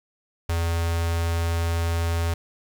square tone with notch filter, 84 Hz, E2, 33 cents sharp, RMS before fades -24 dBFS, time 0.49-2.34 s, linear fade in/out 5 ms, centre 200 Hz, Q 0.68, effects 8-bit

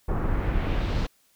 brown noise with low-pass filter sweep, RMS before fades -25 dBFS, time 0.08-1.07 s, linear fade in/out 10 ms, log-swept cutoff 1100 to 5000 Hz, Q 1.4, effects white hiss -64 dBFS RMS until 1.35 s

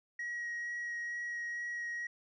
sine tone with vibrato, 1900 Hz, A#6, 33 cents sharp, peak -34 dBFS, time 0.19-2.07 s, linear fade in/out 5 ms, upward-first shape sine, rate 2.2 Hz, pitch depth 9 cents each way, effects tanh soft clip ceiling -35 dBFS

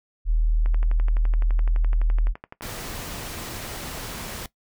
sine tone, 39.47 Hz, D#1, 26 cents sharp, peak -17 dBFS, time 0.25-2.34 s, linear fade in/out 50 ms
click train, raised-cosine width 0.5 ms, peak -22 dBFS, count 25, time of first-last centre 0.66-2.694 s, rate 11.8 Hz
pink noise, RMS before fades -34 dBFS, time 2.62-4.46 s, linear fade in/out 2 ms
effects noise-tail reverb RT60 0.1 s tail -18 dB re dry

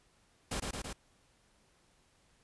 pink noise with echo, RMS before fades -36 dBFS, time 0.51-0.6 s, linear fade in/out 5 ms, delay 110 ms, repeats 3, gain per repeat -2 dB, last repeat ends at 0.93 s, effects pink hiss -69 dBFS RMS until 2.43 s + resampled to 24000 Hz

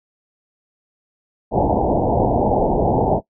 white low-pass noise, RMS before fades -17 dBFS, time 1.51-3.21 s, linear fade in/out 50 ms, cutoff 880 Hz, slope 96 dB/octave, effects noise-tail reverb RT60 0.1 s tail -19 dB re dry

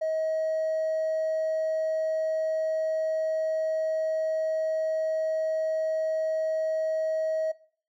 triangle tone with hard clipping, 635 Hz, D#5, 35 cents sharp, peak -25 dBFS, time 0.01-7.52 s, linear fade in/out 10 ms, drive 2 dB, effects noise-tail reverb RT60 0.5 s tail -19 dB re dry

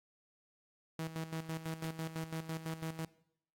sawtooth tone with tremolo, 161.2 Hz, E3, 38 cents flat, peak -33 dBFS, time 0.99-3.05 s, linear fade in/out 2 ms, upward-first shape square, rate 6 Hz, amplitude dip 70%
pink noise with exponential decay, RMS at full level -45 dBFS, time 1.84-1.95 s, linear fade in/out 0 ms, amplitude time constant 22 ms
effects noise-tail reverb RT60 0.7 s tail -20 dB re dry + AAC 64 kbps

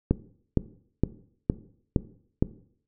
click train, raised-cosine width 3 ms, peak -7 dBFS, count 6, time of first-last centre 0.11-2.425 s, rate 2.16 Hz, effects noise-tail reverb RT60 0.6 s tail -17 dB re dry

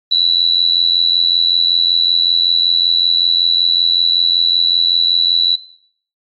sine tone with amplitude modulation, 3951 Hz, B7, in tune, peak -5 dBFS, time 0.11-5.56 s, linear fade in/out 10 ms, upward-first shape sine, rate 85.3 Hz, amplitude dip 90%, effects noise-tail reverb RT60 0.6 s tail -18 dB re dry + MP3 32 kbps

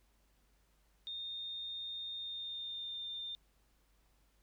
sine tone with pitch glide, 3658 to 3608 Hz, A#7 to A7, -33 to +43 cents, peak -40 dBFS, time 1.07-3.35 s, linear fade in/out 0 ms, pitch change -24 cents, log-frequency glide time 2.16-3.06 s, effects added 50 Hz sine -70 dBFS peak until 4.42 s + pink hiss -75 dBFS RMS until 4.42 s

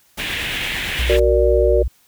pink noise with tremolo, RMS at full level -29 dBFS, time 0.17-1.2 s, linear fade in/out 10 ms, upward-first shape sine, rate 8.8 Hz, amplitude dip 25%
pink band-pass noise, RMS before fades -25 dBFS, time 0.18-1.18 s, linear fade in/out 20 ms, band 1700 to 3600 Hz, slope 48 dB/octave
sine tone, 61 Hz, B1, 21 cents flat, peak -17 dBFS, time 0.99-1.88 s, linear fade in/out 5 ms
sine chord, Gb augmented, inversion none, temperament equal, 370 / 466.2 / 587.3 Hz, Gb4 / Bb4 / D5, 0 / 0 / 0 cents, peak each -17 dBFS, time 1.09-1.83 s, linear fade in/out 10 ms
effects white hiss -56 dBFS RMS until 2.07 s

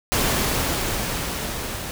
pink noise with level ramp, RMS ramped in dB -20 to -31 dBFS, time 0.12-1.91 s, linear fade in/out 0 ms, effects none

